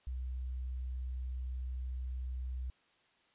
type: tone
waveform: sine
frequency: 63.3 Hz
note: B1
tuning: 43 cents sharp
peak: -36 dBFS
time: 0.07-2.7 s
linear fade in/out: 0 ms
effects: white hiss -70 dBFS RMS until 3.34 s + resampled to 8000 Hz